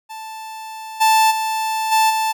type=tone with level steps; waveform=45% pulse; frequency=880 Hz; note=A5; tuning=in tune; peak=-30 / -11 / -19 / -12 / -17 dBFS; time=0.09-2.33 s; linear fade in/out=20 ms; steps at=1 / 1.3 / 1.91 / 2.09 s; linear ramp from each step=20 ms; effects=none